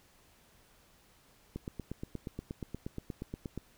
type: click train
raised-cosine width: 3 ms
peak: -25 dBFS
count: 18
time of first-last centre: 1.56-3.577 s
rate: 8.43 Hz
effects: pink hiss -64 dBFS RMS until 3.77 s